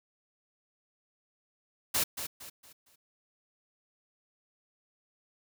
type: noise with echo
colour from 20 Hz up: white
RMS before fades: -28 dBFS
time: 1.94-2.04 s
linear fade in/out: 10 ms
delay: 230 ms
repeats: 4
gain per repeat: -9 dB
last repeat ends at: 2.96 s
effects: none